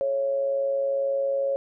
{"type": "tone with amplitude modulation", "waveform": "sine", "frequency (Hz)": 550, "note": "C#5", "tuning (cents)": -14, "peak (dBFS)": -20, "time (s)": [0.01, 1.56], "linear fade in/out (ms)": 0, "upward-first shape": "sine", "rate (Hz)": 122, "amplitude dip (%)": 45, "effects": []}